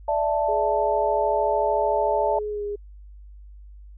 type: chord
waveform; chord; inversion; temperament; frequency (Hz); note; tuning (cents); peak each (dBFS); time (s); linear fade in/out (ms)
sine; D suspended second; none; just; 587.3 / 660.7 / 881; D5 / E5 / A5; 0 / +4 / +2; -24 / -25 / -24; 0.08-2.39; 5
type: tone with pitch glide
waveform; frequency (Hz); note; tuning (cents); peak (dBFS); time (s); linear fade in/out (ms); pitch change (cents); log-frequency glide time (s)
sine; 420.5 to 410.7; G#4 to G#4; +22 to -19; -26; 0.48-2.76; 10; -41; 2.49-2.64
effects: added 50 Hz sine -41 dBFS peak until 3.97 s